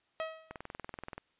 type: tone with exponential decay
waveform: sawtooth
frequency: 640 Hz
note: D#5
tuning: 49 cents sharp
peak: -28 dBFS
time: 0.2-0.58 s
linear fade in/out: 0 ms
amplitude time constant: 81 ms
type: click train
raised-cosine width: 0.5 ms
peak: -26 dBFS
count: 15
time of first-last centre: 0.51-1.18 s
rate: 20.9 Hz
effects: white hiss -73 dBFS RMS until 1.39 s + resampled to 8000 Hz